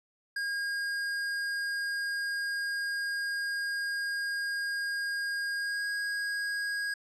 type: tone with pitch glide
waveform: square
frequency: 1624 to 1641 Hz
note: G#6 to G#6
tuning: -39 to -21 cents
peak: -31 dBFS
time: 0.36-6.94 s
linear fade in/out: 5 ms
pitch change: +18 cents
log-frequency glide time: 5.56-5.88 s
effects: low-pass 8000 Hz 12 dB/octave